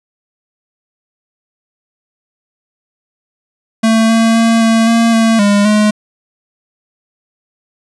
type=tone with pitch steps; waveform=square; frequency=223.7 / 226.3 / 227.9 / 225.7 / 229.9 / 225.6 / 203.4 / 211.5 Hz; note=A3 / A3 / A#3 / A3 / A#3 / A3 / G#3 / G#3; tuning=+29 / +49 / -39 / +44 / -24 / +44 / -36 / +32 cents; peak=-8 dBFS; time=3.83-5.91 s; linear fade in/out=10 ms; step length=260 ms; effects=resampled to 24000 Hz